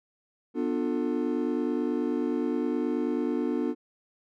triangle chord, B half-diminished seventh, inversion none, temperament just, 246.9 / 296.3 / 355.6 / 444.5 Hz, B3 / D4 / F4 / A4, 0 / +15 / +31 / +18 cents, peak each -28 / -28 / -30 / -32 dBFS, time 0.54-3.75 s, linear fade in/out 50 ms, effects none

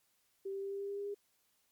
sine tone with pitch steps, 389.9 / 392.2 / 394.4 / 396.7 / 399 / 401.3 / 403.6 / 406 Hz, G4 / G4 / G4 / G4 / G4 / G4 / G#4 / G#4, -9 / +1 / +11 / +21 / +31 / +41 / -49 / -39 cents, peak -37 dBFS, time 0.45-1.146 s, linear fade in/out 10 ms, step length 87 ms, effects white hiss -75 dBFS RMS until 1.71 s + MP3 96 kbps

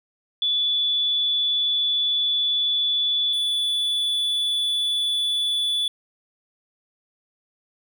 sine / triangle tone pair in turn, 3453 / 3453 Hz, A7 / A7, -33 / -33 cents, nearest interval unison, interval 0 cents, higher neither, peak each -19 dBFS, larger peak neither, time 0.42-3.33 / 3.33-5.88 s, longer first, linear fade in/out 2 ms, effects none

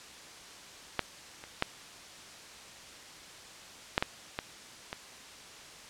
clicks, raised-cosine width 0.3 ms, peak -11 / -28 / -10 / -8 / -11 / -16 / -20 dBFS, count 7, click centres 0.993 / 1.439 / 1.624 / 3.979 / 4.025 / 4.389 / 4.929 s, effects white hiss -49 dBFS RMS until 5.89 s + low-pass 7000 Hz 12 dB/octave

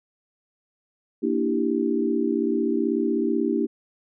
sine chord, E half-diminished seventh, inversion second, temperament equal, 233.1 / 293.7 / 329.6 / 392 Hz, Bb3 / D4 / E4 / G4, 0 / 0 / 0 / 0 cents, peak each -26 dBFS, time 1.22-3.67 s, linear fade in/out 20 ms, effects none

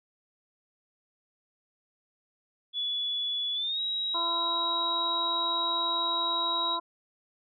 sine tone with pitch glide, 3419 to 3838 Hz, G#7 to A#7, +50 to +50 cents, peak -28 dBFS, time 2.73-6.79 s, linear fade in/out 50 ms, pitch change +200 cents, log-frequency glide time 3.54-3.81 s
harmonic tone, 338.9 Hz, E4, 48 cents sharp, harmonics 1 / 2 / 3 / 4, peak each -42 / -39 / -30 / -42 dBFS, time 4.14-6.8 s, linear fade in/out 10 ms
effects none

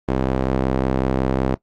sawtooth tone with band-pass filter, 65.41 Hz, C2, in tune, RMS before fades -20 dBFS, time 0.08-1.55 s, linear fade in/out 5 ms, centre 410 Hz, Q 0.7, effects noise-tail reverb RT60 0.1 s tail -21 dB re dry + Opus 24 kbps

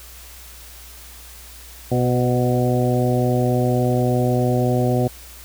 harmonic tone with a mistuned harmonic, 123.47 Hz, B2, in tune, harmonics 1 / 2 / 3 / 4 / 5 / 6, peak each -19 / -22 / -24 / -25 / -26 / -27 dBFS, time 1.91-5.08 s, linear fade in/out 10 ms, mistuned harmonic 4, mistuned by +34 cents, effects added 60 Hz sine -42 dBFS peak until 5.44 s + white hiss -42 dBFS RMS until 5.44 s

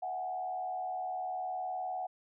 sine tone with frequency modulation, 740 Hz, F#5, in tune, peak -34 dBFS, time 0.02-2.07 s, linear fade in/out 10 ms, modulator 79.7 Hz, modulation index 0.66, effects none

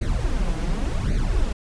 brown noise with flanger, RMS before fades -22 dBFS, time 0.01-1.53 s, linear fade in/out 10 ms, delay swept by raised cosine 0.46 to 6.16 ms, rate 0.89 Hz, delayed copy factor +0.8, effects resampled to 22050 Hz

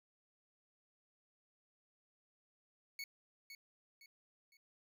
25% pulse tone with echo, 2217 Hz, C#7, in tune, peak -39 dBFS, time 2.99-3.04 s, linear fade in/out 2 ms, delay 510 ms, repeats 3, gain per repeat -8 dB, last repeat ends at 4.57 s, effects none

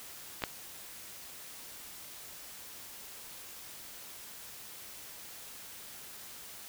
clicks, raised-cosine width 0.3 ms, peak -23 / -14 dBFS, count 2, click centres 0.421 / 0.438 s, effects white hiss -48 dBFS RMS until 6.68 s

